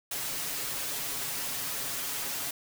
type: noise with comb filter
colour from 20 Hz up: white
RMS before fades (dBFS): -34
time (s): 0.11-2.51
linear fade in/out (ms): 5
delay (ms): 7.2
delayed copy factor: +0.95
effects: none